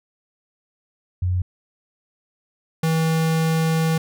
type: tone pair in turn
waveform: sine / square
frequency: 90.6 / 161.43 Hz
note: F#2 / E3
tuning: -36 / -36 cents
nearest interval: minor seventh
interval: 1000 cents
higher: second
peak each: -18 dBFS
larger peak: neither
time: 1.22-1.42 / 2.83-3.98 s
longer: second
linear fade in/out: 5 ms
effects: none